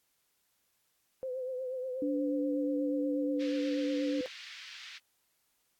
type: tone with vibrato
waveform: sine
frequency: 513 Hz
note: C5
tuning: 34 cents flat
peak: -34 dBFS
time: 1.23-4.26 s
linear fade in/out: 0 ms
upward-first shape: triangle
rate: 8.3 Hz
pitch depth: 58 cents each way
type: tone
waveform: sine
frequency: 289.1 Hz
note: D4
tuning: 27 cents flat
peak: -30 dBFS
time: 2.02-4.21 s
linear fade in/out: 2 ms
type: band-pass noise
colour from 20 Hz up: pink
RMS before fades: -48 dBFS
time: 3.39-4.99 s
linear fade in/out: 20 ms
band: 1900 to 4700 Hz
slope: 24 dB/octave
effects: white hiss -75 dBFS RMS until 5.79 s + AAC 64 kbps